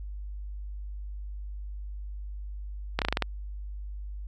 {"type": "slowing click train", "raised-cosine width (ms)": 0.3, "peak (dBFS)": -9, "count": 7, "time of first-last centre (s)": [2.99, 3.223], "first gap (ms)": 28, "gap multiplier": 1.13, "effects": ["added 50 Hz sine -35 dBFS peak until 4.27 s"]}